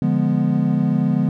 triangle chord, D diminished seventh, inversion none, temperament equal, 146.83 / 174.61 / 207.7 / 246.9 Hz, D3 / F3 / Ab3 / Cb4, 0 / 0 / 0 / 0 cents, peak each -19 dBFS, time 0.02-1.29 s, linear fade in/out 2 ms, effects none

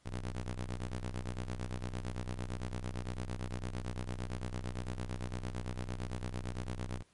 sawtooth ring-modulated tone, 61.74 Hz, B1, in tune, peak -30 dBFS, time 0.05-7.03 s, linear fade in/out 20 ms, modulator 35.3 Hz, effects pink hiss -69 dBFS RMS until 7.13 s + MP3 48 kbps

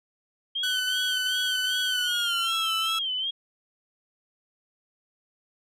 sine tone with vibrato, 3154 Hz, G7, 10 cents sharp, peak -26 dBFS, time 0.55-3.31 s, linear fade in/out 10 ms, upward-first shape sine, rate 2.6 Hz, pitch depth 90 cents each way
sawtooth tone with pitch glide, 1500 to 1321 Hz, F#6 to E6, +23 to +3 cents, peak -24 dBFS, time 0.63-2.99 s, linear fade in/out 5 ms, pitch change -220 cents, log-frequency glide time 1.92-2.61 s
effects resampled to 32000 Hz

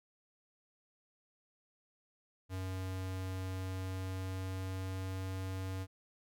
square tone with pitch glide, 93.8 to 94.51 Hz, F#2 to F#2, +24 to +37 cents, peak -38 dBFS, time 2.49-5.87 s, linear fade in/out 50 ms, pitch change +13 cents, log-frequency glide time 3.47-5.26 s, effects none

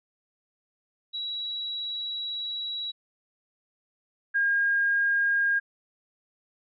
sine tone pair in turn, 3894 / 1620.3 Hz, B7 / G#6, -25 / -43 cents, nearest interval octave + minor third, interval 1518 cents, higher first, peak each -30 / -21 dBFS, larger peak second, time 1.13-2.92 / 4.34-5.6 s, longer first, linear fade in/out 20 ms, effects none

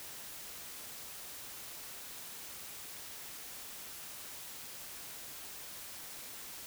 silence, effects white hiss -47 dBFS RMS until 6.66 s

